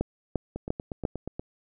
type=two click trains; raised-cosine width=2 ms; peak=-12 / -20 dBFS; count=4 / 8; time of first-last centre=0.01-1.052 / 0.56-1.395 s; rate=2.88 / 8.38 Hz; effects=none